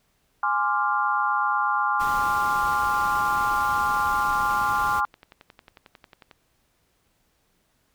sine chord, D half-diminished seventh, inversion second, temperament equal, 830.6 / 1046.5 / 1174.7 / 1396.9 Hz, Ab5 / C6 / D6 / F6, 0 / 0 / 0 / 0 cents, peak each -26 dBFS, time 0.43-5.05 s, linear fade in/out 2 ms
pink noise, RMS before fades -37 dBFS, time 1.99-5.01 s, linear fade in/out 20 ms
click train, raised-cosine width 0.3 ms, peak -29 dBFS, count 27, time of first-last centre 3.97-6.312 s, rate 11.1 Hz
effects pink hiss -68 dBFS RMS until 7.94 s

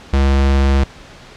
square tone, 68.3 Hz, C#2, 25 cents flat, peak -11 dBFS, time 0.13-0.84 s, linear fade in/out 5 ms, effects pink hiss -39 dBFS RMS until 1.36 s + low-pass 5000 Hz 12 dB/octave

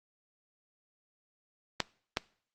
clicks, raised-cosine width 0.2 ms, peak -10 dBFS, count 2, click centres 1.803 / 2.171 s, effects noise-tail reverb RT60 0.5 s tail -21 dB re dry + Opus 24 kbps

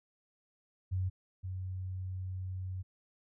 sine tone pair in turn, 93 / 93 Hz, F#2 / F#2, +9 / +9 cents, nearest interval unison, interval 0 cents, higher neither, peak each -30 / -36 dBFS, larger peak first, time 0.91-1.1 / 1.43-2.83 s, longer second, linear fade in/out 20 ms, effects none

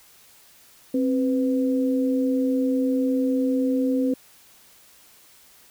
sine tone pair together, 264.4 / 499.4 Hz, C4 / B4, +18 / +19 cents, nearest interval major seventh, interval 1101 cents, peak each -20 / -26 dBFS, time 0.94-4.14 s, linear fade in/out 5 ms, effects white hiss -53 dBFS RMS until 5.7 s

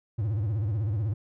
triangle tone with vibrato, 105.7 Hz, G#2, 31 cents sharp, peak -23 dBFS, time 0.18-1.14 s, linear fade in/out 10 ms, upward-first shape sine, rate 16 Hz, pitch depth 180 cents each way, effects none

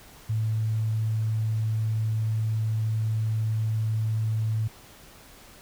sine tone, 110 Hz, A2, in tune, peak -23 dBFS, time 0.29-4.68 s, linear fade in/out 10 ms, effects pink hiss -50 dBFS RMS until 5.61 s

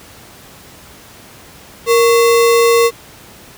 sine tone with sample-and-hold, 466.2 Hz, A#4, in tune, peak -7 dBFS, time 1.86-2.91 s, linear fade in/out 50 ms, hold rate 1575 Hz, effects pink hiss -39 dBFS RMS until 3.57 s + high-pass 60 Hz 12 dB/octave

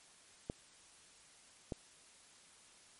clicks, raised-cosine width 2 ms, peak -25 dBFS, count 2, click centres 0.499 / 1.722 s, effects white hiss -62 dBFS RMS until 2.99 s + MP3 48 kbps

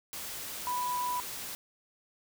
sine tone in noise, 987.8 Hz, B5, in tune, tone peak -30 dBFS, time 0.67-1.2 s, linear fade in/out 0 ms, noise white, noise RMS -40 dBFS, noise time 0.13-1.55 s, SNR +7 dB, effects none

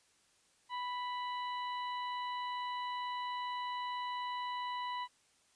harmonic tone, 987.8 Hz, B5, in tune, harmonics 1 / 2 / 3 / 4, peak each -37 / -47 / -49 / -51 dBFS, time 0.69-5.08 s, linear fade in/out 50 ms, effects white hiss -70 dBFS RMS until 5.55 s + resampled to 22050 Hz

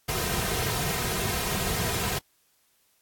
pink noise with comb filter, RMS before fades -28 dBFS, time 0.08-2.19 s, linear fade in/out 10 ms, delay 3.5 ms, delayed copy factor -0.7, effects white hiss -67 dBFS RMS until 3.01 s + AAC 64 kbps

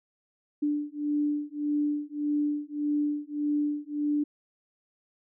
sine beating tone pair, 293.7 / 295.4 Hz, D4 / D4, 0 / +10 cents, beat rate 1.7 Hz, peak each -29 dBFS, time 0.62-4.24 s, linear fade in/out 10 ms, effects none

